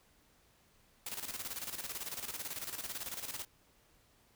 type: noise with tremolo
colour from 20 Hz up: white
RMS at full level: -40 dBFS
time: 1.06-3.45 s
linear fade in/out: 5 ms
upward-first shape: square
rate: 18 Hz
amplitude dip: 65%
effects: pink hiss -68 dBFS RMS until 4.35 s